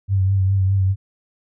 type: tone with vibrato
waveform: sine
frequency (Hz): 96.3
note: G2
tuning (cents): -30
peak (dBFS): -14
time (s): 0.08-0.96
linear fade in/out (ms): 50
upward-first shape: triangle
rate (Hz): 4.9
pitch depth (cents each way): 45
effects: none